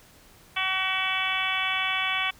harmonic tone, 378 Hz, F#4, 37 cents sharp, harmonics 2 / 3 / 4 / 5 / 6 / 7 / 8 / 9, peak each -35 / -32 / -34 / -35 / -29 / -32 / -33 / -33 dBFS, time 0.56-2.31 s, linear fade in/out 10 ms, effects pink hiss -54 dBFS RMS until 2.39 s

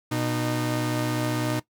sawtooth tone pair together, 121.73 / 306.3 Hz, B2 / D#4, -25 / -27 cents, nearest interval octave + major third, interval 1598 cents, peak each -23 dBFS, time 0.11-1.6 s, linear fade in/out 10 ms, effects noise-tail reverb RT60 0.1 s tail -17 dB re dry

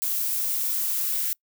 violet noise with high-pass filter sweep, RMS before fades -26 dBFS, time 0.02-1.33 s, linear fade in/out 0 ms, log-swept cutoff 490 to 1600 Hz, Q 2, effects noise-tail reverb RT60 0.1 s tail -26 dB re dry

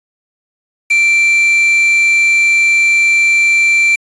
triangle tone with quantisation, 2349 Hz, D7, in tune, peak -6 dBFS, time 0.9-3.96 s, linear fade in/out 10 ms, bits 4, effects resampled to 24000 Hz

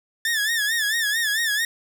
sawtooth tone with vibrato, 1760 Hz, A6, in tune, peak -17 dBFS, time 0.25-1.65 s, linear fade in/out 2 ms, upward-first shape sine, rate 4.5 Hz, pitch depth 110 cents each way, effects none

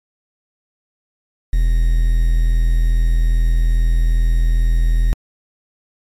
triangle tone with quantisation, 41.2 Hz, E1, in tune, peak -9 dBFS, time 1.53-5.13 s, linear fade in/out 0 ms, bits 6, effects MP3 64 kbps

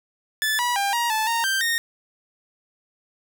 sawtooth tone with pitch steps, 1742 / 972 / 798 / 946 / 873 / 925 / 1569 / 1848 Hz, A6 / B5 / G5 / A#5 / A5 / A#5 / G6 / A#6, -18 / -28 / +31 / +25 / -14 / -14 / +1 / -16 cents, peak -17 dBFS, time 0.42-1.78 s, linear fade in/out 0 ms, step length 170 ms, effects none

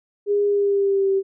sine tone with pitch glide, 408.4 to 388.4 Hz, G#4 to G4, -29 to -16 cents, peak -16 dBFS, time 0.26-1.23 s, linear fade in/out 50 ms, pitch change -87 cents, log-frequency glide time 0.46-1.11 s, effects none

